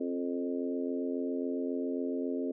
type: harmonic tone with a mistuned harmonic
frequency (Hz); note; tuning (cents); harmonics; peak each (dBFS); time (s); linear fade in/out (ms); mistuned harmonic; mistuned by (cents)
87.31; F2; 0; 3 / 4 / 5 / 6 / 7; -33 / -38 / -37 / -45 / -43; 0-2.52; 10; 3; +23
effects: none